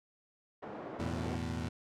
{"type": "band-pass noise", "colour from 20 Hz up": "pink", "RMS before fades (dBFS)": -44, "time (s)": [0.62, 1.37], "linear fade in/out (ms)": 10, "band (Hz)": [260, 910], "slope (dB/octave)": 12}
{"type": "chord", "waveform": "20% pulse", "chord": "E suspended fourth", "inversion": "none", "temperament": "equal", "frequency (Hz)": [82.41, 110, 123.47], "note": ["E2", "A2", "B2"], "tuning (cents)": [0, 0, 0], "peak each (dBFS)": [-33, -36, -38], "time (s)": [0.99, 1.69], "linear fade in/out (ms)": 10}
{"effects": ["low-pass 8000 Hz 12 dB/octave"]}